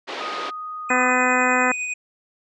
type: band-pass noise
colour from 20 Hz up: pink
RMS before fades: -31 dBFS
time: 0.07-0.51 s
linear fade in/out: 20 ms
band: 340 to 4400 Hz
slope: 24 dB/octave
type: tone with pitch glide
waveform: sine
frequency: 1244.5 to 1224.5 Hz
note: D#6 to D#6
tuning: 0 to -28 cents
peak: -29 dBFS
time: 0.2-1.11 s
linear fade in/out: 10 ms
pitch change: -28 cents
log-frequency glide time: 0.8-1 s
type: tone with tremolo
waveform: square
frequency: 2489 Hz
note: D#7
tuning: in tune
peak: -24 dBFS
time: 0.89-1.94 s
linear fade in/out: 10 ms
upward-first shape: sine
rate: 9.9 Hz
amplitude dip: 30%
type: harmonic tone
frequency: 252.3 Hz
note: B3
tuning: 37 cents sharp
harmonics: 1 / 2 / 3 / 4 / 5 / 6 / 7 / 8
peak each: -25 / -25 / -25 / -25 / -25 / -25 / -25 / -25 dBFS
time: 0.9-1.72 s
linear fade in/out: 5 ms
effects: resampled to 24000 Hz